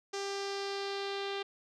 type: tone with low-pass filter sweep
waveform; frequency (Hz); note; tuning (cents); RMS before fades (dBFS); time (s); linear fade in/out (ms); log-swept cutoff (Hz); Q
sawtooth; 396.4; G4; +19; -37; 0.13-1.43; 10; 6000 to 3600; 2.8
effects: none